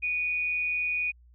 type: tone pair together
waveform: sine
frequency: 2301 / 2465 Hz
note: D7 / D#7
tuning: -36 / -17 cents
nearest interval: minor second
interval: 119 cents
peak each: -38 / -26 dBFS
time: 0.02-1.12 s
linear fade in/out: 20 ms
effects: added 60 Hz sine -53 dBFS peak until 1.34 s